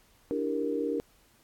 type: chord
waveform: sine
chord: E half-diminished seventh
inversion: third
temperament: equal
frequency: 293.7 / 329.6 / 392 / 466.2 Hz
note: D4 / E4 / G4 / Bb4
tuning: 0 / 0 / 0 / 0 cents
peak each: -32 / -37 / -35 / -31 dBFS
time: 0.31-1 s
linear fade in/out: 0 ms
effects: pink hiss -63 dBFS RMS until 1.43 s + AAC 64 kbps